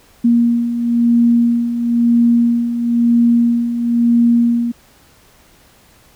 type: beating tone pair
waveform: sine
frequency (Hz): 235.1 / 236.1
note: A#3 / A#3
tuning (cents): +15 / +22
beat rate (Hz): 1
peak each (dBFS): -18 / -11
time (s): 0.24-4.72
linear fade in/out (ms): 10
effects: pink hiss -49 dBFS RMS until 6.15 s